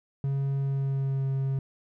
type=tone with pitch glide; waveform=triangle; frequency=137.7 to 135.1 Hz; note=C#3 to C#3; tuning=-11 to -44 cents; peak=-23 dBFS; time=0.24-1.59 s; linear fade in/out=2 ms; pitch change=-33 cents; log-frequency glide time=0.59-1.26 s; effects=none